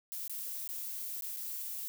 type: noise with dropouts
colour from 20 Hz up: violet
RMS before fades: -40 dBFS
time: 0.12-1.88 s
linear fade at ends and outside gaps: 0 ms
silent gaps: 0.278-0.296 / 0.676-0.69 / 1.209-1.222 / 1.363-1.369 s
effects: none